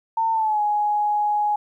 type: tone with pitch glide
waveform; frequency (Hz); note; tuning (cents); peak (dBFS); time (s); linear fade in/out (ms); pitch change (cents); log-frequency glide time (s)
sine; 900 to 834.9; A5 to G#5; +39 to +9; -18; 0.17-1.56; 5; -130; 0.33-0.61
effects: 10-bit